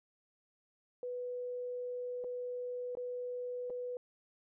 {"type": "tone with dropouts", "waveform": "sine", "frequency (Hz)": 493.9, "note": "B4", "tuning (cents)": 0, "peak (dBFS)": -37, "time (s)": [1.03, 3.97], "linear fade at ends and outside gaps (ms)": 1, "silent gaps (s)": [[2.24, 2.244], [2.952, 2.971], [3.699, 3.703]], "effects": []}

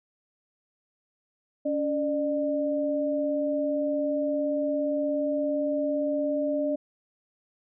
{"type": "tone pair together", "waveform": "sine", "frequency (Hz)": [283, 599.7], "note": ["C#4", "D5"], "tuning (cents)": [36, 36], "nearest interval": "octave + minor second", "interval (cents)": 1300, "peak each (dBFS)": [-28, -26], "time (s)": [1.65, 6.76], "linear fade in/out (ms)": 10, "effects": []}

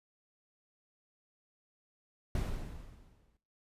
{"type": "noise with exponential decay", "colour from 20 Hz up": "brown", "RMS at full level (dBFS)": -31, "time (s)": [2.35, 3.37], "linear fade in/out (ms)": 2, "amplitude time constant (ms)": 220, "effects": ["noise-tail reverb RT60 0.5 s tail -19 dB re dry", "resampled to 32000 Hz"]}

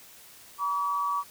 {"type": "tone pair together", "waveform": "sine", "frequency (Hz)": [959, 1142], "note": ["A#5", "D6"], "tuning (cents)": [49, -49], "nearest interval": "minor third", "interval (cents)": 302, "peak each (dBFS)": [-33, -26], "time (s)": [0.58, 1.24], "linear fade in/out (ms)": 50, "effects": ["white hiss -51 dBFS RMS until 1.3 s"]}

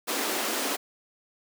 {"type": "high-pass noise", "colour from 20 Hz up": "pink", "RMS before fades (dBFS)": -29, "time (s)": [0.07, 0.77], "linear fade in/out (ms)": 20, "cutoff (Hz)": 240, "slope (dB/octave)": 48, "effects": []}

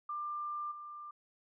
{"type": "tone with level steps", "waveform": "sine", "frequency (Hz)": 1191, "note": "D6", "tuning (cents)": 24, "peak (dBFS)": [-36, -44], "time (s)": [0.09, 1.11], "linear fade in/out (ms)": 5, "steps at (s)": 0.71, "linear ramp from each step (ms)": 10, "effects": []}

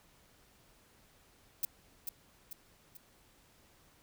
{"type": "noise with echo", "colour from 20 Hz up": "violet", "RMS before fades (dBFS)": -32, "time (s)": [1.63, 1.65], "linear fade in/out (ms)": 2, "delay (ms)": 440, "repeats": 3, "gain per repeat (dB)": -6, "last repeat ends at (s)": 2.97, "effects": ["pink hiss -65 dBFS RMS until 4.02 s"]}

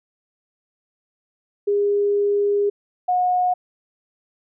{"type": "tone pair in turn", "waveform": "sine", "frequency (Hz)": [407.2, 725.5], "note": ["G#4", "F#5"], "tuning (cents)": [-34, -34], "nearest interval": "minor seventh", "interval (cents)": 1000, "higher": "second", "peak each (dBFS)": -16, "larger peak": "neither", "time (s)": [[1.67, 2.7], [3.08, 3.54]], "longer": "first", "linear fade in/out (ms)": 10, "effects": []}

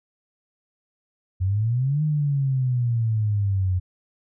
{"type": "exponential two-way sweep", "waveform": "sine", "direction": "up then down", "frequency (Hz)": [90, 154.7, 90], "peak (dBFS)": -19, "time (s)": [1.4, 3.8], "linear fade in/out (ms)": 20, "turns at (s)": 2.03, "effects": []}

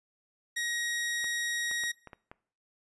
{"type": "tone", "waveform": "sawtooth", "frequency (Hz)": 1890, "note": "A#6", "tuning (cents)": 23, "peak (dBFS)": -27, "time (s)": [0.56, 1.92], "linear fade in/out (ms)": 10}
{"type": "clicks", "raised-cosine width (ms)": 0.5, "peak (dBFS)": -30, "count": 6, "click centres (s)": [1.243, 1.713, 1.837, 2.073, 2.132, 2.315]}
{"effects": ["noise-tail reverb RT60 0.5 s tail -21 dB re dry", "resampled to 24000 Hz"]}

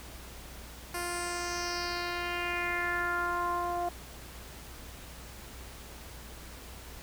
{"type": "tone with low-pass filter sweep", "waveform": "10% pulse", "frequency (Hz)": 350, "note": "F4", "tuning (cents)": 4, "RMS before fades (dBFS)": -33, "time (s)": [0.94, 3.89], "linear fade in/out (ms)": 5, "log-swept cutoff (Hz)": [11000, 740], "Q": 3.5, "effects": ["added 60 Hz sine -48 dBFS peak until 7.02 s", "pink hiss -48 dBFS RMS until 7.02 s"]}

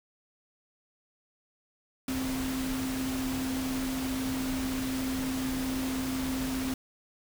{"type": "tone in noise", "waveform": "sine", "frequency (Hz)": 261.6, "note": "C4", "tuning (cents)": 0, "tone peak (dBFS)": -30, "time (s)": [2.08, 6.74], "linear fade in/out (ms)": 2, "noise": "pink", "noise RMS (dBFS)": -37, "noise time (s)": [2.08, 6.74], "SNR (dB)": 4, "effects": []}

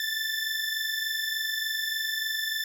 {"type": "tone pair together", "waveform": "20% pulse", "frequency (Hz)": [1752, 1775.4], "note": ["A6", "A6"], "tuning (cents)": [-8, 15], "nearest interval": "unison", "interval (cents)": 23, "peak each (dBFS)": [-26, -26], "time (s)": [0, 2.64], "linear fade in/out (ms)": 2, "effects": []}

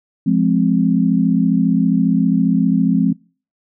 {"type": "chord", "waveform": "sine", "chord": "F minor", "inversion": "none", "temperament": "just", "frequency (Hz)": [174.61, 209.5, 261.9], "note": ["F3", "Ab3", "C4"], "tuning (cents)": [0, 15, 2], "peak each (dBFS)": -16, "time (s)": [0.26, 3.13], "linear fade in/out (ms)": 10, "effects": ["noise-tail reverb RT60 0.4 s tail -24 dB re dry"]}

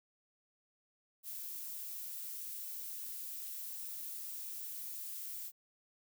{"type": "noise", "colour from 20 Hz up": "violet", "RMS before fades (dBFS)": -44, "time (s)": [1.23, 5.52], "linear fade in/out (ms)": 50, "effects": []}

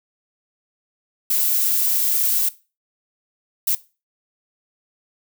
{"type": "noise bursts at uneven times", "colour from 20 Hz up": "violet", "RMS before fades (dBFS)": -19, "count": 2, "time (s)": [[1.3, 2.49], [3.67, 3.75]], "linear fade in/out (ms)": 5, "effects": ["noise-tail reverb RT60 0.3 s tail -18 dB re dry"]}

